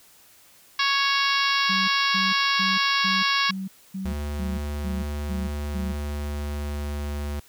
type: harmonic tone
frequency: 554.4 Hz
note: C#5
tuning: in tune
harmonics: 2 / 3 / 4 / 5 / 6 / 7 / 8 / 9 / 10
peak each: -25 / -27 / -28 / -29 / -30 / -30 / -31 / -32 / -32 dBFS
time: 0.79-3.51 s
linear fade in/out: 5 ms
type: tone bursts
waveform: sine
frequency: 191.2 Hz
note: G3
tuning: 43 cents flat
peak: -28 dBFS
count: 10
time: 1.69-5.93 s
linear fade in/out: 10 ms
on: 190 ms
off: 260 ms
type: tone with pitch glide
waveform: square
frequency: 73.42 to 72.95 Hz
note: D2 to D2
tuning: 0 to -11 cents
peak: -28 dBFS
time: 4.05-7.4 s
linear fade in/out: 5 ms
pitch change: -11 cents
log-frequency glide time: 5.67-7.18 s
effects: white hiss -54 dBFS RMS until 7.48 s